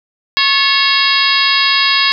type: harmonic tone with a mistuned harmonic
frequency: 548 Hz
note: C#5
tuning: 20 cents flat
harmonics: 2 / 3 / 4 / 5 / 6 / 7 / 8 / 9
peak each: -18 / -18 / -18 / -18 / -18 / -18 / -18 / -18 dBFS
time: 0.37-2.12 s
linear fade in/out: 0 ms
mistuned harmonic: 3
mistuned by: +79 cents
effects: none